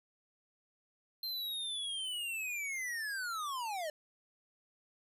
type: linear sweep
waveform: square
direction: down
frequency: 4170 to 587.3 Hz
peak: -37 dBFS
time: 1.23-3.9 s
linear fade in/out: 2 ms
effects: resampled to 32000 Hz